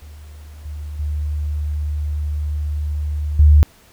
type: tone with level steps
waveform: sine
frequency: 74.6 Hz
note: D2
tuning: 28 cents sharp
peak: -35 / -26 / -19 / -6 dBFS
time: 0.02-3.63 s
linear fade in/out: 0 ms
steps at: 0.65 / 0.99 / 3.39 s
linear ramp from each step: 5 ms
effects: pink hiss -50 dBFS RMS until 3.92 s